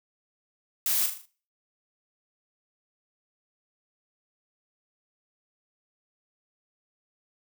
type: noise with echo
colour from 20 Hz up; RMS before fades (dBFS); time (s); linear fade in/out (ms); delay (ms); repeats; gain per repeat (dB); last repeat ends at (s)
blue; -26; 0.86-1.06; 2; 39; 5; -6; 1.255
effects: noise-tail reverb RT60 0.4 s tail -19 dB re dry